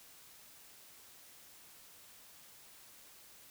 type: silence
effects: white hiss -58 dBFS RMS until 3.5 s